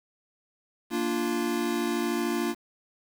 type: chord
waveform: square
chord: Bb major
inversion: none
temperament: equal with one note detuned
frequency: 233.1 / 293.7 / 347 Hz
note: Bb3 / D4 / F4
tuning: 0 / 0 / -11 cents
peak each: -31 / -32 / -30 dBFS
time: 0.9-2.55 s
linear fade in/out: 50 ms
effects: 8-bit